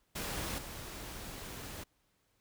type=noise with level steps; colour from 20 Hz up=pink; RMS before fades=-38 / -45 dBFS; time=0.15-1.84 s; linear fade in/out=10 ms; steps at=0.58 s; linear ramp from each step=5 ms; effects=pink hiss -75 dBFS RMS until 2.4 s